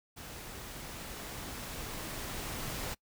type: noise with level ramp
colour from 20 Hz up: pink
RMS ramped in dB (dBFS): -46 to -38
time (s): 0.16-2.95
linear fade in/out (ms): 20
effects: noise-tail reverb RT60 0.1 s tail -24 dB re dry